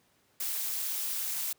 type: noise with amplitude modulation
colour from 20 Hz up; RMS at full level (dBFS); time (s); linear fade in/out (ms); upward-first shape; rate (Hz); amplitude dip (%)
blue; -30; 0.4-1.53; 5; sine; 237; 75
effects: pink hiss -68 dBFS RMS until 1.58 s + high-pass 100 Hz 12 dB/octave